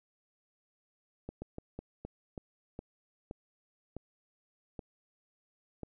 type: slowing click train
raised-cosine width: 2 ms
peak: -27 dBFS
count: 11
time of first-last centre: 1.29-5.833 s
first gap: 130 ms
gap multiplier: 1.26
effects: none